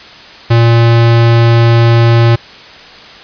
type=tone; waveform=square; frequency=116.54 Hz; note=A#2; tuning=in tune; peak=-5 dBFS; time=0.5-2.36 s; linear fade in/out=10 ms; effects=white hiss -33 dBFS RMS until 3.23 s + resampled to 11025 Hz